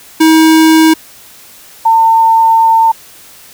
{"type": "tone pair in turn", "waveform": ["square", "sine"], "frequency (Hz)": [319, 902.3], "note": ["D#4", "A5"], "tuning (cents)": [43, 43], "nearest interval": "octave + tritone", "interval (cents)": 1800, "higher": "second", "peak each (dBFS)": -4, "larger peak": "neither", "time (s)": [[0.2, 0.94], [1.85, 2.92]], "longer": "second", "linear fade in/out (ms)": 10, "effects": ["white hiss -37 dBFS RMS until 3.53 s"]}